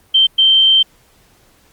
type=tone bursts at uneven times; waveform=sine; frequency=3128 Hz; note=G7; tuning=4 cents flat; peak=-7 dBFS; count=2; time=0.14-0.27 / 0.38-0.83 s; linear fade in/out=10 ms; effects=pink hiss -52 dBFS RMS until 1.72 s + Opus 32 kbps